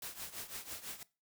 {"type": "noise with tremolo", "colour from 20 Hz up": "white", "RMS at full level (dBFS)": -42, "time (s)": [0.02, 1.03], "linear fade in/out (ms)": 2, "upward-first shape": "triangle", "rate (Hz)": 6, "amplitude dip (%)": 85, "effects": ["noise-tail reverb RT60 0.3 s tail -20 dB re dry"]}